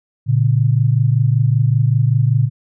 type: tone pair together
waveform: sine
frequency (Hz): 116.2 / 141.42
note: A#2 / C#3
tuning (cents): -5 / +35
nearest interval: minor third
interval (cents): 340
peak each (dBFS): -13 / -15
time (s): 0.26-2.5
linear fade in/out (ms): 50
effects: none